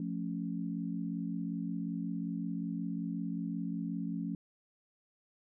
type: chord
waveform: sine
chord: F augmented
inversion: none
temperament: equal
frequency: 174.61 / 220 / 277.2 Hz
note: F3 / A3 / C#4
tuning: 0 / 0 / 0 cents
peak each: -37 / -39 / -39 dBFS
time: 0-4.35 s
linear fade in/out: 2 ms
effects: none